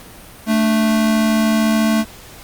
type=tone pair together; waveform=square; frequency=220 / 293.6 Hz; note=A3 / D4; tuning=0 / 0 cents; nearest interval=perfect fourth; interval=500 cents; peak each=-14 / -23 dBFS; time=0.46-2.05 s; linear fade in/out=50 ms; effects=pink hiss -39 dBFS RMS until 2.43 s + Opus 48 kbps